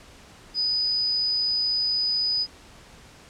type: tone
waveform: sine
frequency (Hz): 4978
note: D#8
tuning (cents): 0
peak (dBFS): -21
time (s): 0.54-2.47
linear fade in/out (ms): 50
effects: pink hiss -49 dBFS RMS until 3.29 s + low-pass 8000 Hz 12 dB/octave